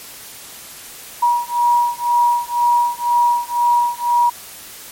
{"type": "beating tone pair", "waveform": "sine", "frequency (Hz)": [957, 959], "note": ["A#5", "A#5"], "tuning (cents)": [45, 49], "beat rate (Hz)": 2, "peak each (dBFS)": -16, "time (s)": [1.22, 4.3], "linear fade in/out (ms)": 10, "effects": ["white hiss -36 dBFS RMS until 4.91 s", "MP3 64 kbps"]}